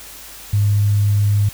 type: tone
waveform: sine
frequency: 102.7 Hz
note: G#2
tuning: 19 cents flat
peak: -12 dBFS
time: 0.53-1.49 s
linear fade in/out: 5 ms
effects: added 50 Hz sine -47 dBFS peak until 1.53 s + white hiss -37 dBFS RMS until 1.53 s